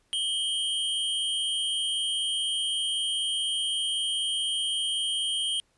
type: tone pair together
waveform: square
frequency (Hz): 2967 / 3192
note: F#7 / G7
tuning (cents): +4 / +31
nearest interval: minor second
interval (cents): 127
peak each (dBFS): -32 / -28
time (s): 0.13-5.6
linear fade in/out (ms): 0
effects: pink hiss -69 dBFS RMS until 5.77 s + resampled to 24000 Hz